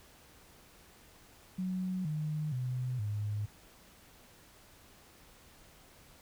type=tone with pitch steps; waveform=sine; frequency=185.1 / 152.98 / 126.43 / 104.49 Hz; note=F#3 / D#3 / B2 / G#2; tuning=+1 / -29 / +41 / +11 cents; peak=-32 dBFS; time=1.58-3.46 s; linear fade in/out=10 ms; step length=470 ms; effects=pink hiss -59 dBFS RMS until 6.21 s